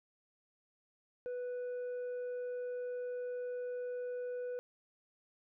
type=tone with tanh clipping; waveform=triangle; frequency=493.9 Hz; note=B4; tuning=in tune; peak=-38 dBFS; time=1.26-4.59 s; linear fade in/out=0 ms; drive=8 dB; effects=none